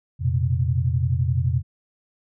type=chord; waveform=sine; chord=F suspended fourth; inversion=none; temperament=equal with one note detuned; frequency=87.31 / 119.13 / 130.81 Hz; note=F2 / Bb2 / C3; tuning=0 / +38 / 0 cents; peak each=-23 dBFS; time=0.19-1.63 s; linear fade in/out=50 ms; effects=none